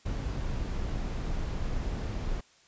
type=noise; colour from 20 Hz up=brown; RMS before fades=-32 dBFS; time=0.05-2.41 s; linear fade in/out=10 ms; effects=white hiss -61 dBFS RMS until 2.67 s + resampled to 16000 Hz

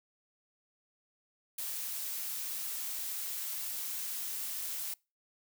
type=noise; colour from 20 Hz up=blue; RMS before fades=-38 dBFS; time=1.58-4.94 s; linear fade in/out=5 ms; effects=noise-tail reverb RT60 0.3 s tail -26 dB re dry

